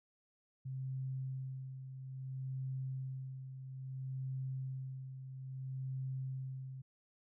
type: tone with tremolo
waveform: sine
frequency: 131.8 Hz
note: C3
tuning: 13 cents sharp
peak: -37 dBFS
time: 0.65-6.82 s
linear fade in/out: 10 ms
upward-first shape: sine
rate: 0.6 Hz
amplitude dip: 60%
effects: none